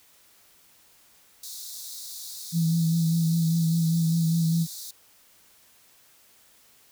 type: high-pass noise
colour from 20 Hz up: pink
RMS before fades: -39 dBFS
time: 1.43-4.91 s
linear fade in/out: 5 ms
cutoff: 3700 Hz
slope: 96 dB/octave
type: tone with vibrato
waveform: sine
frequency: 164.81 Hz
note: E3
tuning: in tune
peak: -20 dBFS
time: 2.52-4.67 s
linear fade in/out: 50 ms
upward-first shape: sine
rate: 5 Hz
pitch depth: 30 cents each way
effects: white hiss -58 dBFS RMS until 6.91 s